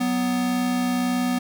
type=tone pair together; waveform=square; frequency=186.6 / 248.3 Hz; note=F#3 / B3; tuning=+15 / +9 cents; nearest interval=perfect fourth; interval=494 cents; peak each=-30 / -22 dBFS; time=0-1.39 s; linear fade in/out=10 ms; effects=none